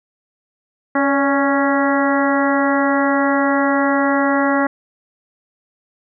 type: harmonic tone with a mistuned harmonic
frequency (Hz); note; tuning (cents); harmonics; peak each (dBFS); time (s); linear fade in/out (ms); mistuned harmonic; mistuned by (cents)
277.2; C#4; 0; 1 / 2 / 3 / 4 / 5 / 6 / 7; -17 / -20 / -22 / -23 / -24 / -25 / -25; 0.95-4.67; 5; 2; +40
effects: none